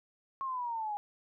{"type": "exponential sweep", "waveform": "sine", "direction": "down", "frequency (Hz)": [1092, 815], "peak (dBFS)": -33, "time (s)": [0.41, 0.97], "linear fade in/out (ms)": 0, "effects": []}